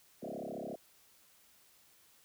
sine tone with frequency modulation, 440 Hz, A4, in tune, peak -39 dBFS, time 0.22-0.76 s, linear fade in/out 10 ms, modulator 34.2 Hz, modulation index 7.4, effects white hiss -65 dBFS RMS until 2.24 s

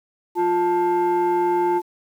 sine tone pair together, 352 / 880 Hz, F4 / A5, +14 / 0 cents, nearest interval octave + major third, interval 1586 cents, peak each -17 / -18 dBFS, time 0.35-1.82 s, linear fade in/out 50 ms, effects tanh soft clip ceiling -14 dBFS + 8-bit

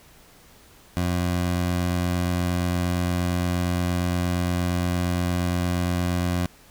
20% pulse tone, 88.6 Hz, F2, 25 cents sharp, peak -17 dBFS, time 0.97-6.46 s, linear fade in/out 0 ms, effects pink hiss -52 dBFS RMS until 6.7 s

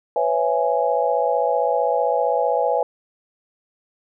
sine chord, C# minor seventh, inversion third, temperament just, 498.9 / 554.4 / 665.2 / 831.5 Hz, B4 / C#5 / E5 / G#5, +17 / 0 / +16 / +2 cents, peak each -22 / -23 / -23 / -22 dBFS, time 0.16-2.83 s, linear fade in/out 2 ms, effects none

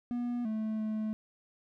triangle tone with pitch steps, 241.9 / 217.9 / 216.5 Hz, B3 / A3 / A3, -36 / -17 / -28 cents, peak -29 dBFS, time 0.11-1.13 s, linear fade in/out 0 ms, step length 340 ms, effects none

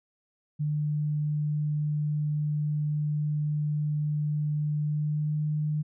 sine tone with pitch glide, 149.7 to 151.44 Hz, D3 to D#3, +33 to -47 cents, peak -25 dBFS, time 0.59-5.83 s, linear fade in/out 20 ms, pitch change +20 cents, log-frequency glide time 4.91-5.36 s, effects none

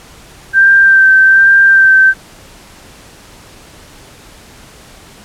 sine tone with vibrato, 1568 Hz, G6, in tune, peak -3 dBFS, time 0.53-2.14 s, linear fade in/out 50 ms, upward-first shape sine, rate 1.2 Hz, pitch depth 20 cents each way, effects pink hiss -38 dBFS RMS until 5.24 s + low-pass 11000 Hz 12 dB/octave

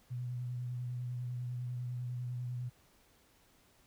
sine tone with vibrato, 123.47 Hz, B2, in tune, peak -36 dBFS, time 0.1-2.7 s, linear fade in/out 20 ms, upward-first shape triangle, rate 10 Hz, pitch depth 25 cents each way, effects pink hiss -67 dBFS RMS until 3.86 s

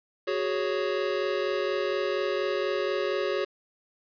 square chord, F# suspended second, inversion none, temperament equal with one note detuned, 371.1 / 415.3 / 554.4 Hz, F#4 / G#4 / C#5, +5 / 0 / 0 cents, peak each -31 dBFS, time 0.27-3.45 s, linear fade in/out 10 ms, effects resampled to 11025 Hz + 8-bit

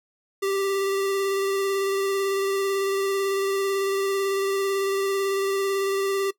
square tone with vibrato, 392 Hz, G4, in tune, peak -23 dBFS, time 0.42-6.31 s, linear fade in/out 10 ms, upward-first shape square, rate 18 Hz, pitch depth 13 cents each way, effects noise-tail reverb RT60 0.1 s tail -19 dB re dry

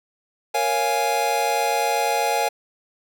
square chord, Bb minor seventh, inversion none, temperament equal, 466.2 / 554.4 / 698.5 / 830.6 Hz, Bb4 / Db5 / F5 / Ab5, 0 / 0 / 0 / 0 cents, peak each -28 / -28 / -26 / -23 dBFS, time 0.54-2.49 s, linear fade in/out 10 ms, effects none

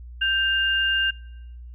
sine tone pair together, 1568 / 2807 Hz, G6 / F7, 0 / +8 cents, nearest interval minor seventh, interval 1008 cents, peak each -22 dBFS, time 0.21-1.11 s, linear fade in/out 10 ms, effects noise-tail reverb RT60 1.0 s tail -26 dB re dry + added 60 Hz sine -37 dBFS peak until 1.74 s

